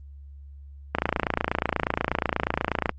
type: click train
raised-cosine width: 0.5 ms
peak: -7 dBFS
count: 56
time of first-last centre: 0.95-2.893 s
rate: 28.3 Hz
effects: added 70 Hz sine -41 dBFS peak until 2.98 s + Opus 32 kbps